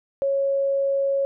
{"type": "tone", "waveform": "sine", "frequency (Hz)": 551, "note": "C#5", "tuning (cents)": -11, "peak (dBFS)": -19, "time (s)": [0.22, 1.25], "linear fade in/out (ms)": 0, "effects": []}